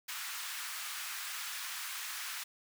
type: high-pass noise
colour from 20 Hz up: pink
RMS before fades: -41 dBFS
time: 0.08-2.44 s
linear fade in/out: 10 ms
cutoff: 1200 Hz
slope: 24 dB/octave
effects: none